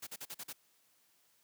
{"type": "noise bursts", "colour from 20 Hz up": "white", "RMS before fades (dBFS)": -44, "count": 6, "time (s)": [0.02, 0.53], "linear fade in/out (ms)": 10, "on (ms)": 50, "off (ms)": 42, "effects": ["white hiss -71 dBFS RMS until 1.43 s", "high-pass 100 Hz 12 dB/octave"]}